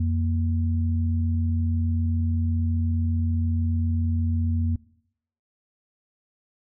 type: tone pair together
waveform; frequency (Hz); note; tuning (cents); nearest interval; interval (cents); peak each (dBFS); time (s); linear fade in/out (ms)
sine; 87.31 / 233.8; F2 / A#3; 0 / +5; octave + perfect fourth; 1705; -21 / -29; 0-4.76; 5
effects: noise-tail reverb RT60 0.7 s tail -21 dB re dry